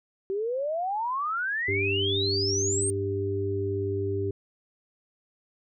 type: exponential sweep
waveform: sine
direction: up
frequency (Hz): 378 to 8870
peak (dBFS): -26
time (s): 0.3-2.9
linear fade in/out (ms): 0
type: harmonic tone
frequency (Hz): 98.6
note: G2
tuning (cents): +11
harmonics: 1 / 3 / 4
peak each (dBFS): -30 / -36 / -28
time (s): 1.68-4.31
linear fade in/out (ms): 5
effects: none